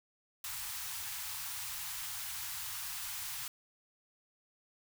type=band-stop noise; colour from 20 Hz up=white; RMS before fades=-41 dBFS; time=0.44-3.48 s; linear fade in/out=2 ms; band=140 to 790 Hz; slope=48 dB/octave; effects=none